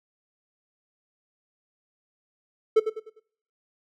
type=tone with echo; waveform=triangle; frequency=439.3 Hz; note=A4; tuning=3 cents flat; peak=-11 dBFS; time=2.76-2.8 s; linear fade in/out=10 ms; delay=100 ms; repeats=4; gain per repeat=-9 dB; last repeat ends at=3.2 s; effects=noise-tail reverb RT60 0.5 s tail -17 dB re dry